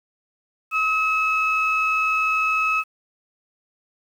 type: tone pair together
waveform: sine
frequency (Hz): 1277.9 / 2587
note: D#6 / E7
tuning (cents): +46 / -33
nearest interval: octave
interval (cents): 1221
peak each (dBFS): -20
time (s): 0.71-2.84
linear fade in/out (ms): 50
effects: tanh soft clip ceiling -12 dBFS + 8-bit